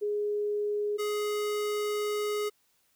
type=tone pair in turn; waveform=sine / square; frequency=415.3 / 418.2 Hz; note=G#4 / G#4; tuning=0 / +12 cents; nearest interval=unison; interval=12 cents; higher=second; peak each=-27 / -29 dBFS; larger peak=first; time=0.01-0.98 / 0.98-2.5 s; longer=second; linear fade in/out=20 ms; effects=white hiss -70 dBFS RMS until 2.95 s